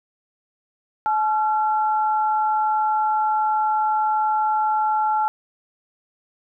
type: tone pair together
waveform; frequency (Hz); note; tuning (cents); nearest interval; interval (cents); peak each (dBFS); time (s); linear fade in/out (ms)
sine; 859.3 / 1364; A5 / F6; -41 / -41; minor sixth; 800; -18 / -26; 1.06-5.28; 0
effects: none

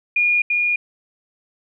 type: tone with echo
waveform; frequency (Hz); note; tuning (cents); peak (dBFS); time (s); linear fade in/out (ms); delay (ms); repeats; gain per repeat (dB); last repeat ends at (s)
sine; 2432; D#7; -40; -14; 0.16-0.42; 5; 340; 1; -2; 0.76
effects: none

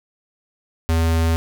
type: tone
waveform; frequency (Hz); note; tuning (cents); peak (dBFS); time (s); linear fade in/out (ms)
square; 82; E2; -9; -16; 0.89-1.36; 0
effects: none

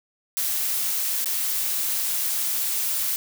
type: noise with dropouts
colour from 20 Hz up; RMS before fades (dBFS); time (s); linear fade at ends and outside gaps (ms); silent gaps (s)
blue; -25; 0.37-3.16; 0; 1.244-1.258
effects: none

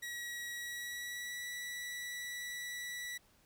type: tone with pitch glide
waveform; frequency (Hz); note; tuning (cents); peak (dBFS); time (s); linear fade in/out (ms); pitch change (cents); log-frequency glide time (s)
sawtooth; 1916 to 1951.7; A#6 to B6; +47 to -21; -37; 0.02-3.18; 10; +32; 0.52-1.43
effects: pink hiss -68 dBFS RMS until 3.45 s

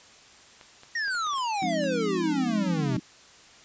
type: clicks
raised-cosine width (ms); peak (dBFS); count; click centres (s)
0.3; -31; 10; 0.612 / 0.834 / 1.081 / 1.15 / 1.268 / 1.334 / 1.382 / 1.628 / 1.733 / 1.84
type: exponential sweep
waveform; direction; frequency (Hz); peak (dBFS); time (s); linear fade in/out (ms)
square; down; 1900 to 122.4; -27; 0.95-2.97; 5
type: chord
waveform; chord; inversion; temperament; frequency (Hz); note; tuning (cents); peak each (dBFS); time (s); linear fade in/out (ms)
sine; F minor seventh; none; equal with one note detuned; 174.61 / 207.7 / 264.2 / 311.1; F3 / Ab3 / C4 / Eb4; 0 / 0 / +17 / 0; -33; 1.62-3; 5
effects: white hiss -52 dBFS RMS until 3.64 s + resampled to 16000 Hz

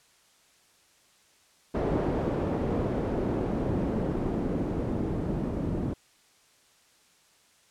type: noise with low-pass filter sweep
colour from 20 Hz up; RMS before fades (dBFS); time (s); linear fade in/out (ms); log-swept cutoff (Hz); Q
white; -29; 1.74-5.94; 10; 460 to 270; 0.99
effects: white hiss -62 dBFS RMS until 7.7 s + low-pass 9000 Hz 12 dB/octave

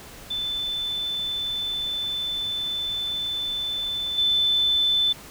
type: tone with level steps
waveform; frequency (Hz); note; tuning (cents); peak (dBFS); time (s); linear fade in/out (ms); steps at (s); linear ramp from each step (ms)
sine; 3520; A7; 0; -25 / -18; 0.3-5.13; 10; 4.18; 2
effects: pink hiss -43 dBFS RMS until 5.3 s

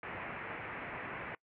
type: low-pass noise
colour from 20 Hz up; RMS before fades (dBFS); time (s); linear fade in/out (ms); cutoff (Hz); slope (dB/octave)
white; -43; 0.03-1.35; 2; 2400; 48
effects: noise-tail reverb RT60 0.1 s tail -24 dB re dry + high-pass 60 Hz 12 dB/octave

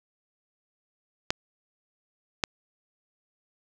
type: clicks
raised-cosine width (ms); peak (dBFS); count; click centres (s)
0.2; -6; 2; 1.305 / 2.438
effects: none

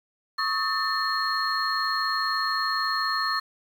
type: tone cluster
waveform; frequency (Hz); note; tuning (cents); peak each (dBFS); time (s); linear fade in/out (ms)
sine; 1113 / 1273 / 1786 / 4263; C#6 / D#6 / A6 / C8; +7 / +39 / +25 / +32; -29; 0.38-3.4; 10
effects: 8-bit

